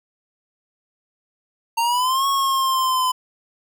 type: exponential two-way sweep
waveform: square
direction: up then down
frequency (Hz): 915 to 1104 to 1013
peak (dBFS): -18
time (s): 1.77-3.12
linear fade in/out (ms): 10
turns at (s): 2.27
effects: none